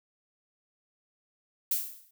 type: noise with exponential decay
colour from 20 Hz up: violet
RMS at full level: -25 dBFS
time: 1.71-2.11 s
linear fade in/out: 5 ms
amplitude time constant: 86 ms
effects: none